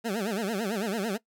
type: tone with vibrato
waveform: 20% pulse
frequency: 210 Hz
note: G#3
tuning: 19 cents sharp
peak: -23 dBFS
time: 0.04-1.18 s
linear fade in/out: 20 ms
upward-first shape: sine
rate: 9 Hz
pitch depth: 200 cents each way
effects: noise-tail reverb RT60 0.1 s tail -20 dB re dry